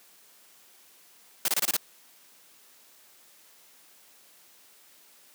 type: noise bursts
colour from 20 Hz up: white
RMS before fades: -25 dBFS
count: 6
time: 1.45-1.767 s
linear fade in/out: 2 ms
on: 32 ms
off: 25 ms
effects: white hiss -57 dBFS RMS until 5.34 s + high-pass 200 Hz 12 dB/octave